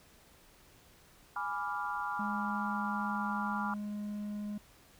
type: chord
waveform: sine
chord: G# diminished seventh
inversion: none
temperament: equal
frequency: 830.6 / 987.8 / 1174.7 / 1396.9 Hz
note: G#5 / B5 / D6 / F6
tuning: 0 / 0 / 0 / 0 cents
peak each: -39 dBFS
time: 1.36-3.74 s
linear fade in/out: 2 ms
type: tone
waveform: triangle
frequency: 207.7 Hz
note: G#3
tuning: in tune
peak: -34 dBFS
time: 2.19-4.58 s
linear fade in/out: 5 ms
effects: pink hiss -61 dBFS RMS until 4.99 s